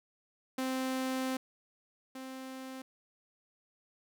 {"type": "tone pair in turn", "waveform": "sawtooth", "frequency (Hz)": [260.6, 262.1], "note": ["C4", "C4"], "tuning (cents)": [-7, 3], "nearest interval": "unison", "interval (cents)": 10, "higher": "second", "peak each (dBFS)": [-28, -38], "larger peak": "first", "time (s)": [[0.58, 1.37], [2.15, 2.82]], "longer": "first", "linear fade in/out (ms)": 5, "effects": []}